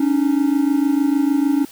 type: tone pair together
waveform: triangle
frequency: 278.4 / 305 Hz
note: C#4 / D#4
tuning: +8 / -34 cents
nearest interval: major second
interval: 158 cents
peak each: -14 / -17 dBFS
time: 0-1.65 s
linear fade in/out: 5 ms
effects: white hiss -43 dBFS RMS until 1.71 s